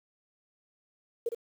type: tone with echo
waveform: sine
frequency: 466.2 Hz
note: A#4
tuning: in tune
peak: -26 dBFS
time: 1.26-1.29 s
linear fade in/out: 5 ms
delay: 58 ms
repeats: 1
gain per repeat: -6 dB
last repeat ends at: 1.348 s
effects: 9-bit